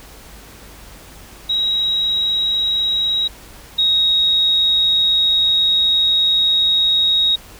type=tone pair in turn; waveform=sine; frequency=3831 / 3774 Hz; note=A#7 / A#7; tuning=+47 / +21 cents; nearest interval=unison; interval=26 cents; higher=first; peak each=-15 / -12 dBFS; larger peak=second; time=1.49-3.28 / 3.78-7.36 s; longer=second; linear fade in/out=10 ms; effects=added 50 Hz sine -43 dBFS peak until 7.59 s + pink hiss -41 dBFS RMS until 7.59 s